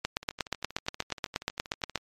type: two click trains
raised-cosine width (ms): 0.2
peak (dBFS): -24 / -10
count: 23 / 17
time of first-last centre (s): 0.23-1.976 / 0.05-1.957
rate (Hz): 12.6 / 8.39
effects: MP3 64 kbps